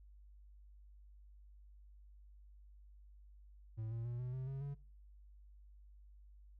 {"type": "tone with pitch steps", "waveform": "triangle", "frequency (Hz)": [110.7, 115.27, 120.02, 124.98, 130.13, 135.5, 141.09], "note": ["A2", "A#2", "B2", "B2", "C3", "C#3", "C#3"], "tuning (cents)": [11, -19, -49, 21, -9, -39, 31], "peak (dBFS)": -38, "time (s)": [3.77, 4.75], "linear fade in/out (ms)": 20, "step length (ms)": 140, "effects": ["noise-tail reverb RT60 0.4 s tail -21 dB re dry", "added 50 Hz sine -57 dBFS peak until 6.59 s"]}